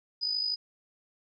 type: tone with amplitude modulation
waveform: sine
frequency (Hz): 4978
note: D#8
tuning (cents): 0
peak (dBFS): -25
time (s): 0.21-0.56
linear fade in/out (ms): 20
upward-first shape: sine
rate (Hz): 52.4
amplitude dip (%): 60
effects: none